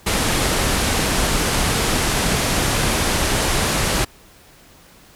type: low-pass noise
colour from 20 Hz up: pink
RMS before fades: -19 dBFS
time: 0.06-4.05 s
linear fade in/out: 10 ms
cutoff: 12000 Hz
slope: 48 dB/octave
effects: pink hiss -48 dBFS RMS until 5.15 s